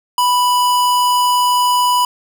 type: tone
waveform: square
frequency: 987.8 Hz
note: B5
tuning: in tune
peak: -12 dBFS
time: 0.18-2.05 s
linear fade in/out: 2 ms
effects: none